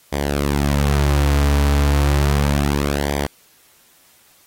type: tone with flanger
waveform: sawtooth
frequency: 71.4 Hz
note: D2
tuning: 48 cents flat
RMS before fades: -17 dBFS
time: 0.12-3.27 s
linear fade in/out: 10 ms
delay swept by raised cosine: 0.73 to 5.63 ms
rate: 0.33 Hz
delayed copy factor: -0.65
effects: white hiss -53 dBFS RMS until 4.46 s + AAC 48 kbps